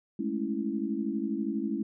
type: chord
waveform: sine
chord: A major seventh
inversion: third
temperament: equal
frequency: 207.7 / 220 / 277.2 / 329.6 Hz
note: G#3 / A3 / C#4 / E4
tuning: 0 / 0 / 0 / 0 cents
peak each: -34 dBFS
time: 0.19-1.83 s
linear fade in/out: 5 ms
effects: none